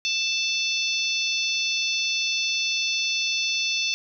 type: harmonic tone with a mistuned harmonic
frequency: 882 Hz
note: A5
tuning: 4 cents sharp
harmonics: 3 / 4 / 5 / 6 / 7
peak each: -26 / -28 / -30 / -32 / -33 dBFS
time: 0.05-3.94 s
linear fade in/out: 0 ms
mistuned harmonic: 7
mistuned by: -43 cents
effects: none